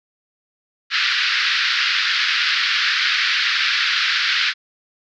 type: band-pass noise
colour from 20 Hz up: pink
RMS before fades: -19 dBFS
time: 0.9-4.54 s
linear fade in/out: 50 ms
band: 1400 to 4900 Hz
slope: 48 dB/octave
effects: none